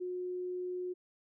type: tone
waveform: sine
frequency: 362.1 Hz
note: F#4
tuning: 37 cents flat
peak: -35 dBFS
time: 0-0.94 s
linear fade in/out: 20 ms
effects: none